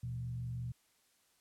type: tone with frequency modulation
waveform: sine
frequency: 121 Hz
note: B2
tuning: 35 cents flat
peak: -37 dBFS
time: 0.03-0.72 s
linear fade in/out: 5 ms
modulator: 45.9 Hz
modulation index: 0.54
effects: white hiss -72 dBFS RMS until 1.4 s + low-pass 12000 Hz 12 dB/octave